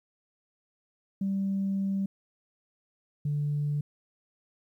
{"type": "tone pair in turn", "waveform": "sine", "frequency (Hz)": [195.2, 146.51], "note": ["G3", "D3"], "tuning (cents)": [-7, -4], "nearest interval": "perfect fourth", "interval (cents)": 497, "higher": "first", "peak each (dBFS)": -25, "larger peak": "neither", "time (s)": [[1.21, 2.06], [3.25, 3.81]], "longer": "first", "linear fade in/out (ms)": 5, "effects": ["tanh soft clip ceiling -22 dBFS", "11-bit"]}